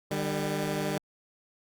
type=tone pair together; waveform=15% pulse; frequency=151.25 / 197.7 Hz; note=D#3 / G3; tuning=-49 / +15 cents; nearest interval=perfect fourth; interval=464 cents; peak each=-25 dBFS; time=0.11-0.98 s; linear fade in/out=2 ms; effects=Opus 48 kbps